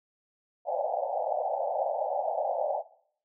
pink band-pass noise, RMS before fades -30 dBFS, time 0.65-2.83 s, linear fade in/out 50 ms, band 530 to 840 Hz, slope 96 dB/octave, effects noise-tail reverb RT60 0.6 s tail -18 dB re dry

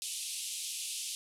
white band-pass noise, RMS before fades -39 dBFS, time 0.02-1.15 s, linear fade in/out 0 ms, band 2600 to 11000 Hz, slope 48 dB/octave, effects none

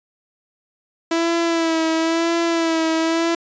sawtooth tone with vibrato, 329.6 Hz, E4, in tune, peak -13 dBFS, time 1.11-3.35 s, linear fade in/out 5 ms, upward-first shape sine, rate 0.98 Hz, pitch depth 38 cents each way, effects resampled to 16000 Hz

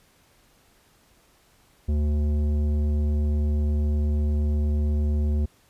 sine tone with tanh clipping, 74.3 Hz, D2, 21 cents sharp, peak -22 dBFS, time 1.88-5.46 s, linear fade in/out 10 ms, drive 12 dB, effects pink hiss -60 dBFS RMS until 5.69 s + resampled to 32000 Hz

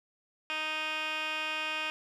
15% pulse tone with band-pass filter, 311.1 Hz, D#4, in tune, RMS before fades -34 dBFS, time 0.5-1.9 s, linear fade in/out 0 ms, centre 2300 Hz, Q 6.3, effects none

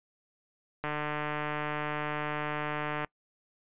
click train, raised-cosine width 0.5 ms, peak -18 dBFS, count 332, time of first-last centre 0.84-3.047 s, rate 150 Hz, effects noise-tail reverb RT60 0.1 s tail -24 dB re dry + resampled to 8000 Hz

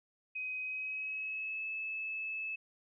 sine tone with pitch glide, 2519 to 2606 Hz, D#7 to E7, +21 to -20 cents, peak -36 dBFS, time 0.35-2.56 s, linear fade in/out 10 ms, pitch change +59 cents, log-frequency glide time 0.61-1.66 s, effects none

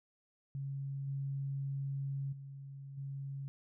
sine tone with level steps, 137.8 Hz, C#3, 10 cents flat, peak -37 / -35 / -45 / -39 dBFS, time 0.55-3.48 s, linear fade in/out 0 ms, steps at 1.07 / 2.32 / 2.97 s, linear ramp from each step 10 ms, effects none

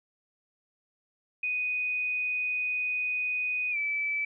sine tone with pitch glide, 2489 to 2309 Hz, D#7 to D7, 0 to -30 cents, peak -27 dBFS, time 1.43-4.25 s, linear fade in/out 5 ms, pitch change -130 cents, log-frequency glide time 3.71-3.77 s, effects none

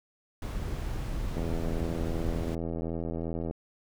brown noise, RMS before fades -33 dBFS, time 0.42-2.55 s, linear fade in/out 2 ms
click train, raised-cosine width 2 ms, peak -21 dBFS, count 178, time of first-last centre 1.37-3.51 s, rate 82.7 Hz
effects none

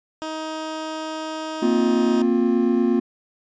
15% pulse tone, 315 Hz, D#4, 21 cents sharp, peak -21 dBFS, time 0.22-2.22 s, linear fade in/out 0 ms
triangle chord, Bb suspended second, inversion none, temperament equal with one note detuned, 233.1 / 261.6 / 353.5 Hz, Bb3 / C4 / F4, 0 / 0 / +21 cents, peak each -18 / -20 / -19 dBFS, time 1.62-3 s, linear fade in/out 10 ms
effects resampled to 16000 Hz

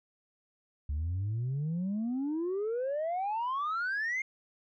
sine exponential sweep, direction up, 70 to 2152 Hz, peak -28 dBFS, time 0.89-4.22 s, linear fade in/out 5 ms, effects tanh soft clip ceiling -28 dBFS

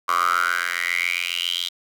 10% pulse tone with high-pass filter sweep, 87.31 Hz, F2, in tune, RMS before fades -23 dBFS, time 0.08-1.69 s, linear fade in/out 10 ms, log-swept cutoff 1100 to 3500 Hz, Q 8, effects none

